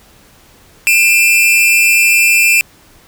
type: tone pair together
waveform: 45% pulse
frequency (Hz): 2402 / 2649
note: D7 / E7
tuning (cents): +38 / +8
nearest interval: major second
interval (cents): 170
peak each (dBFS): -10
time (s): 0.87-2.61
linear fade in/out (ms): 0
effects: pink hiss -45 dBFS RMS until 3.07 s